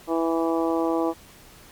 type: harmonic tone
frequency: 164.81 Hz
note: E3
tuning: in tune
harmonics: 2 / 3 / 4 / 5 / 6 / 7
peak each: -23 / -27 / -29 / -31 / -33 / -34 dBFS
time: 0.07-1.14 s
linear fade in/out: 50 ms
effects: pink hiss -49 dBFS RMS until 1.71 s + MP3 96 kbps